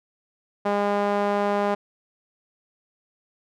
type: tone with band-pass filter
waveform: sawtooth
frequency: 203.6 Hz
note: G#3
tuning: 34 cents flat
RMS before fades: -23 dBFS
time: 0.65-1.75 s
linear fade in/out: 10 ms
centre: 740 Hz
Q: 1.3
effects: none